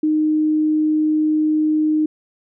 sine tone, 308.2 Hz, D#4, 16 cents flat, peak -14 dBFS, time 0.03-2.06 s, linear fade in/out 5 ms, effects none

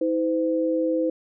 sine tone pair together, 321 / 510.7 Hz, E4 / C5, -46 / -42 cents, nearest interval minor sixth, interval 804 cents, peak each -23 / -23 dBFS, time 0.01-1.1 s, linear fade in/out 5 ms, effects none

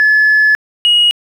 sine tone pair in turn, 1719 / 2891 Hz, A6 / F#7, -41 / -41 cents, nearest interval major sixth, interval 900 cents, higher second, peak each -5 dBFS, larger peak neither, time 0-0.55 / 0.85-1.11 s, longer first, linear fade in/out 0 ms, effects tanh soft clip ceiling -4 dBFS + 7-bit

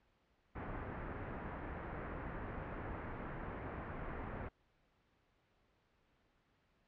pink low-pass noise, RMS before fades -45 dBFS, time 0.55-4.49 s, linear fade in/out 10 ms, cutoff 1900 Hz, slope 24 dB/octave, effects pink hiss -75 dBFS RMS until 6.87 s + low-pass 3000 Hz 12 dB/octave

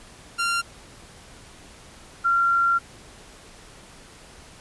sawtooth / sine tone pair in turn, 1384 / 1376.7 Hz, F6 / F6, -16 / -25 cents, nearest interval unison, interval 9 cents, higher first, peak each -18 / -17 dBFS, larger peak second, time 0.38-0.62 / 2.24-2.79 s, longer second, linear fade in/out 20 ms, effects pink hiss -47 dBFS RMS until 4.6 s + resampled to 24000 Hz

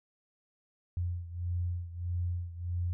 sine beating tone pair, 87.31 / 88.91 Hz, F2 / F2, 0 / +31 cents, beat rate 1.6 Hz, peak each -33 / -37 dBFS, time 0.97-2.93 s, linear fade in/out 0 ms, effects none

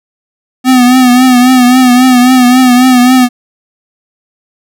square tone with vibrato, 251.7 Hz, B3, 33 cents sharp, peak -3 dBFS, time 0.64-3.29 s, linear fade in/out 50 ms, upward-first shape triangle, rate 3.7 Hz, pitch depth 62 cents each way, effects none

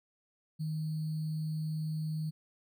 sine tone with sample-and-hold, 156.3 Hz, D#3, 8 cents sharp, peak -32 dBFS, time 0.59-2.31 s, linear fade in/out 20 ms, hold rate 4410 Hz, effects none

